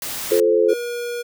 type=noise; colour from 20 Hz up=white; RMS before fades=-28 dBFS; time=0.02-0.4 s; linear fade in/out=2 ms
type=chord; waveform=sine; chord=F major; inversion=none; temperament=equal with one note detuned; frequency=349.2 / 434.9 / 523.3 Hz; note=F4 / A4 / C5; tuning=0 / -20 / 0 cents; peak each=-20 / -15 / -19 dBFS; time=0.31-0.74 s; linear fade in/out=10 ms
type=tone; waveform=square; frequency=479.1 Hz; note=A#4; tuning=47 cents sharp; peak=-25 dBFS; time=0.68-1.23 s; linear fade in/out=20 ms
effects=none